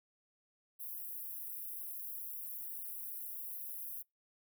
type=high-pass noise; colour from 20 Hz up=white; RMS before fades=-44 dBFS; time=0.79-4.03 s; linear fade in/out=20 ms; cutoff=11000 Hz; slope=48 dB/octave; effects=noise-tail reverb RT60 0.2 s tail -26 dB re dry